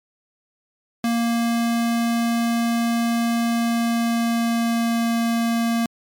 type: tone with pitch glide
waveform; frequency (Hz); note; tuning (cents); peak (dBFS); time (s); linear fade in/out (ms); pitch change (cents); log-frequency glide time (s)
square; 233.1 to 231.5; A#3 to A#3; 0 to -12; -19; 1.04-5.86; 2; -12; 3.45-5.14
effects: MP3 96 kbps